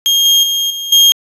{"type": "tone with level steps", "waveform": "35% pulse", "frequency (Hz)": 3233, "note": "G#7", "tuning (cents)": -47, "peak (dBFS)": [-7, -5, -11, -18, -3], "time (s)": [0.06, 1.12], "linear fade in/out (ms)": 0, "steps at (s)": [0.25, 0.43, 0.7, 0.92], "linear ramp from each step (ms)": 5, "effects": ["resampled to 32000 Hz"]}